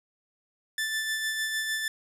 sawtooth tone with tremolo, 1760 Hz, A6, in tune, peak -23 dBFS, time 0.78-1.88 s, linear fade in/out 2 ms, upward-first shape sine, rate 6.6 Hz, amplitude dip 35%, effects resampled to 32000 Hz + 10-bit

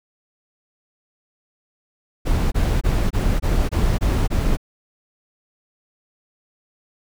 brown noise bursts, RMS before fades -18 dBFS, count 8, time 2.25-4.571 s, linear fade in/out 20 ms, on 270 ms, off 23 ms, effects none

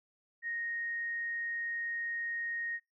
sine tone, 1864.7 Hz, A#6, in tune, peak -34 dBFS, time 0.42-2.8 s, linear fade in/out 50 ms, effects noise-tail reverb RT60 0.2 s tail -25 dB re dry

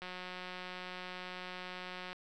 click train, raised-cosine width 0.3 ms, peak -28 dBFS, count 385, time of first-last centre 0.02-2.13 s, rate 182 Hz, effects none

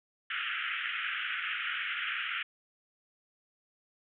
pink band-pass noise, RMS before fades -35 dBFS, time 0.3-2.43 s, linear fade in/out 5 ms, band 1300 to 3200 Hz, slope 96 dB/octave, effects none

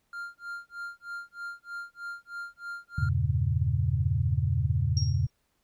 triangle tone with tremolo, 1396.9 Hz, F6, in tune, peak -32 dBFS, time 0.13-3.09 s, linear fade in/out 2 ms, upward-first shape sine, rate 3.2 Hz, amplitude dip 100%
sine chord, E diminished seventh, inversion none, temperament equal, 82.41 / 98 / 116.54 / 138.59 Hz, E2 / G2 / Bb2 / Db3, 0 / 0 / 0 / 0 cents, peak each -29 dBFS, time 2.98-5.27 s, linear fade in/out 5 ms
sine tone with exponential decay, 5588 Hz, F8, in tune, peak -29 dBFS, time 4.97-5.3 s, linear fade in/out 1 ms, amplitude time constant 71 ms
effects pink hiss -74 dBFS RMS until 5.63 s

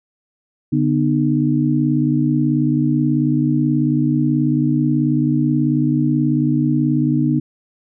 sine tone cluster, 143.8 / 248.2 / 306.6 Hz, D3 / B3 / D#4, -36 / +9 / -25 cents, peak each -18 dBFS, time 0.72-7.4 s, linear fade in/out 10 ms, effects none

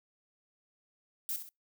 violet noise with echo, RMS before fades -35 dBFS, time 1.29-1.36 s, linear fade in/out 0 ms, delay 65 ms, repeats 2, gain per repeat -8 dB, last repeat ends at 1.49 s, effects noise-tail reverb RT60 0.2 s tail -26 dB re dry

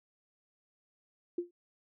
sine tone with exponential decay, 349.2 Hz, F4, in tune, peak -27 dBFS, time 1.38-1.51 s, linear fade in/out 5 ms, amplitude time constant 27 ms, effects none

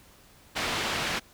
white low-pass noise, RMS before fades -30 dBFS, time 0.55-1.2 s, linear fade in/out 20 ms, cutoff 3300 Hz, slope 12 dB/octave, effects pink hiss -56 dBFS RMS until 1.33 s

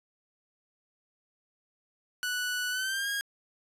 sawtooth tone with pitch glide, 1480 to 1632.7 Hz, F#6 to G#6, 0 to -30 cents, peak -26 dBFS, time 2.23-3.21 s, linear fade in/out 0 ms, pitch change +170 cents, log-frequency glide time 2.7-3.09 s, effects resampled to 32000 Hz

